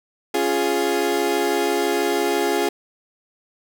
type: chord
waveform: 30% pulse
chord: Db major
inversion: none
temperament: equal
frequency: 277.2 / 349.2 / 415.3 Hz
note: Db4 / F4 / Ab4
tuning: 0 / 0 / 0 cents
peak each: -24 / -20 / -19 dBFS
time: 0.34-2.69 s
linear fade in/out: 5 ms
effects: none